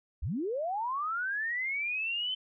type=linear sweep; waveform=sine; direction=up; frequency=46.25 to 3084 Hz; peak=-30 dBFS; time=0.22-2.35 s; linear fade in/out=10 ms; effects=none